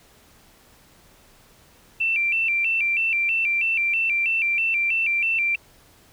sine tone with vibrato, 2513 Hz, D#7, 17 cents sharp, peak -19 dBFS, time 2-5.56 s, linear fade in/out 10 ms, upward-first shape square, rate 3.1 Hz, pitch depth 110 cents each way, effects pink hiss -54 dBFS RMS until 6.12 s

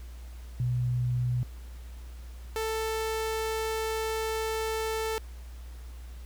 sine / sawtooth tone pair in turn, 123.47 / 442.2 Hz, B2 / A4, 0 / +9 cents, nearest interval octave + minor seventh, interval 2209 cents, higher second, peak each -25 / -25 dBFS, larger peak neither, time 0.6-1.43 / 2.56-5.18 s, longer second, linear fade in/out 0 ms, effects added 60 Hz sine -40 dBFS peak until 6.25 s + pink hiss -56 dBFS RMS until 6.25 s

